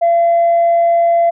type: tone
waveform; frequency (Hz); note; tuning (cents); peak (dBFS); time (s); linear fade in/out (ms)
sine; 681; F5; -44; -7; 0.01-1.31; 20
effects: tanh soft clip ceiling -6 dBFS